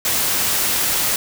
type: noise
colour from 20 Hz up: white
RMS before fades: -19 dBFS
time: 0.05-1.16 s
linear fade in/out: 2 ms
effects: none